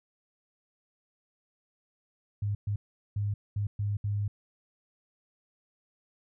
sine tone bursts at uneven times, 102.6 Hz, G#2, 21 cents flat, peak -27 dBFS, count 6, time 2.42-2.55 / 2.67-2.76 / 3.16-3.34 / 3.56-3.67 / 3.79-3.97 / 4.04-4.28 s, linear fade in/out 5 ms, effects none

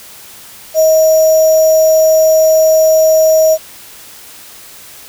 sine tone with sample-and-hold, 633 Hz, D#5, 30 cents sharp, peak -5 dBFS, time 0.74-3.58 s, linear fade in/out 50 ms, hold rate 6300 Hz, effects white hiss -35 dBFS RMS until 5.08 s

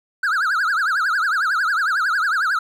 triangle tone with vibrato, 1446 Hz, F#6, 40 cents flat, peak -15 dBFS, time 0.23-2.59 s, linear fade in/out 5 ms, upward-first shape triangle, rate 11 Hz, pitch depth 270 cents each way, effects none

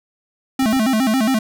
square tone with vibrato, 240 Hz, B3, 49 cents flat, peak -15 dBFS, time 0.59-1.39 s, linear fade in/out 5 ms, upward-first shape square, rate 7.3 Hz, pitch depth 170 cents each way
clicks, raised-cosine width 3 ms, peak -22 dBFS, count 4, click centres 0.625 / 0.658 / 0.733 / 0.766 s
blue noise with exponential decay, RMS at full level -34 dBFS, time 0.71-0.79 s, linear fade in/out 1 ms, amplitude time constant 16 ms
effects none

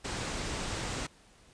pink low-pass noise, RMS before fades -36 dBFS, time 0.04-1.07 s, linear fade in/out 10 ms, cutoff 9000 Hz, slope 48 dB/octave, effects pink hiss -60 dBFS RMS until 1.53 s + resampled to 22050 Hz

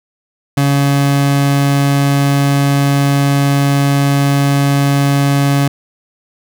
30% pulse tone, 140.5 Hz, C#3, 24 cents sharp, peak -7 dBFS, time 0.57-5.68 s, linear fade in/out 5 ms, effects none

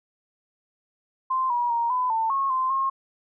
sine tone with pitch steps, 1042 / 962 / 936 / 1005 / 895 / 1090 / 1039 / 1076 Hz, C6 / B5 / A#5 / B5 / A5 / C#6 / C6 / C6, -7 / -46 / +7 / +30 / +29 / -29 / -12 / +48 cents, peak -21 dBFS, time 1.3-2.9 s, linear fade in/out 10 ms, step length 200 ms, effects none

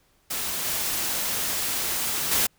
white noise with level steps, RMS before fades -29 / -27 / -22 dBFS, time 0.3-2.47 s, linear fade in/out 10 ms, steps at 0.64 / 2.31 s, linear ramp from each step 10 ms, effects pink hiss -64 dBFS RMS until 2.58 s

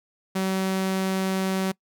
sawtooth tone, 190 Hz, F#3, 46 cents sharp, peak -19 dBFS, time 0.35-1.72 s, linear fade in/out 10 ms, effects noise-tail reverb RT60 0.1 s tail -24 dB re dry

